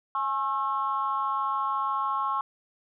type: tone with amplitude modulation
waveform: sine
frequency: 1083 Hz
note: C#6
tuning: 41 cents flat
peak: -20 dBFS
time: 0.15-2.41 s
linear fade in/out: 2 ms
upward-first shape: sine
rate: 246 Hz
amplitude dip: 100%
effects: tanh soft clip ceiling -16 dBFS